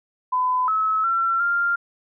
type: tone with pitch steps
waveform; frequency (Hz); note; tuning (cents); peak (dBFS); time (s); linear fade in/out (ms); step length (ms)
sine; 1008 / 1293 / 1354 / 1395; B5 / E6 / E6 / F6; +35 / -34 / +46 / -2; -18; 0.32-1.76; 10; 360
effects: none